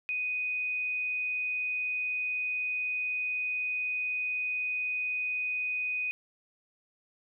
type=tone; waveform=sine; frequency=2492 Hz; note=D#7; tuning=2 cents sharp; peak=-29 dBFS; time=0.09-6.11 s; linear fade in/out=0 ms; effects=none